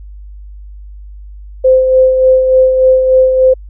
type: tone with tremolo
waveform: sine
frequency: 518 Hz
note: C5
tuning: 17 cents flat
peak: -3 dBFS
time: 1.64-3.54 s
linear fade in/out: 10 ms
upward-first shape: sine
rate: 3.4 Hz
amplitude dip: 45%
effects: added 50 Hz sine -28 dBFS peak until 3.69 s